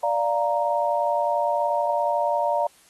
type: chord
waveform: sine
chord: Bb major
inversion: first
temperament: equal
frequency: 587.3 / 698.5 / 932.3 Hz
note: D5 / F5 / Bb5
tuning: 0 / 0 / 0 cents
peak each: -24 / -25 / -24 dBFS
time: 0.03-2.67 s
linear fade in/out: 5 ms
effects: white hiss -56 dBFS RMS until 2.89 s + AAC 32 kbps